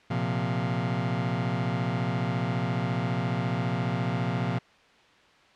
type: chord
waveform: sawtooth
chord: Bb suspended second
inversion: none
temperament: just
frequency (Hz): 116.54 / 131.11 / 174.81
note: Bb2 / C3 / F3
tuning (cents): 0 / +4 / +2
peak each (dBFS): -26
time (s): 0.1-4.59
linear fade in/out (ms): 10
effects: white hiss -57 dBFS RMS until 5.55 s + low-pass 3000 Hz 12 dB/octave